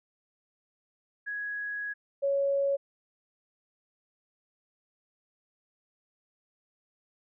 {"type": "tone pair in turn", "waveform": "sine", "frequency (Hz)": [1667, 556.3], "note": ["G#6", "C#5"], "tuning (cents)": [6, 6], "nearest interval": "octave + perfect fifth", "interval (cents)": 1900, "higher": "first", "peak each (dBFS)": [-32, -24], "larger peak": "second", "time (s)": [[1.26, 1.94], [2.22, 2.77]], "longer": "first", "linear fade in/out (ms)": 20, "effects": []}